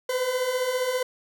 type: beating tone pair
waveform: 40% pulse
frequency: 495 / 510 Hz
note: B4 / C5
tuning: +4 / -44 cents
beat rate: 15 Hz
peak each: -30 / -24 dBFS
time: 0.09-1.03 s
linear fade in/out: 5 ms
effects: none